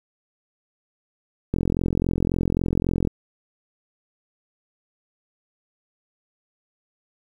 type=click train; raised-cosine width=3 ms; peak=-9 dBFS; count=68; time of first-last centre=1.54-3.073 s; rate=43.7 Hz; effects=8-bit